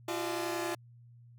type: tone cluster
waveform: sawtooth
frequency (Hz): 342.7 / 373.7 / 605 / 857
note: F4 / F#4 / D#5 / A5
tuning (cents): -33 / +17 / -49 / -46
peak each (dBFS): -31 / -37 / -36 / -38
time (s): 0.08-0.75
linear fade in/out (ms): 5
effects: added 119 Hz sine -53 dBFS peak until 1.38 s